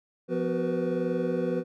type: tone cluster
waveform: triangle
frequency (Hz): 174.7 / 249.9 / 374 / 481.4 / 503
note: F3 / B3 / F#4 / B4 / B4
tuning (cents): +1 / +21 / +19 / -44 / +32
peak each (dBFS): -30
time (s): 0.28-1.64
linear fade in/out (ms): 50
effects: none